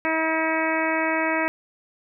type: harmonic tone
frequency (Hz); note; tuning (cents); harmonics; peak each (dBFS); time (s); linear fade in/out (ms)
320.3; E4; -50; 1 / 2 / 3 / 4 / 5 / 6 / 7 / 8; -27 / -27 / -28 / -32 / -30 / -29 / -29 / -34; 0.05-1.48; 0
effects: none